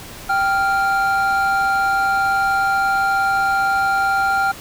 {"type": "tone pair together", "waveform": "triangle", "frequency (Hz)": [783, 1395.1], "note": ["G5", "F6"], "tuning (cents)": [-2, -2], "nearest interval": "minor seventh", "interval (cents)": 1000, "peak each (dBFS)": -16, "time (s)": [0.29, 4.52], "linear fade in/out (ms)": 10, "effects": ["pink hiss -36 dBFS RMS until 4.6 s"]}